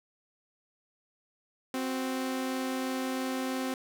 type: tone pair together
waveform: sawtooth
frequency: 261 / 370 Hz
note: C4 / F#4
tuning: -4 / 0 cents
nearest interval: tritone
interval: 604 cents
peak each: -27 / -36 dBFS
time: 1.74-3.74 s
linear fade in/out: 2 ms
effects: none